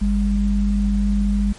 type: tone pair together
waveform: sine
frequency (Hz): 50.88 / 202.4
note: G#1 / G#3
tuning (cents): -35 / -44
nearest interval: 2 octaves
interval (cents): 2391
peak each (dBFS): -18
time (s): 0.01-1.53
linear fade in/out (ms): 10
effects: pink hiss -43 dBFS RMS until 1.58 s + MP3 48 kbps